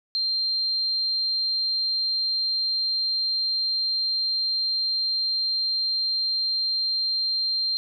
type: tone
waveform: sine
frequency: 4170 Hz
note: C8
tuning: 7 cents flat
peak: -22 dBFS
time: 0.15-7.77 s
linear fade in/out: 0 ms
effects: none